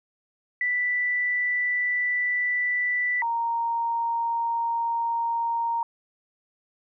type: tone pair in turn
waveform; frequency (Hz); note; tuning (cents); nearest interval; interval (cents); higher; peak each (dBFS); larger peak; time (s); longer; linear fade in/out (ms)
sine; 1975.5 / 929.1; B6 / A#5; 0 / -6; octave + minor second; 1306; first; -22 / -23; first; 0.61-3.22 / 3.22-5.83; neither; 2
effects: none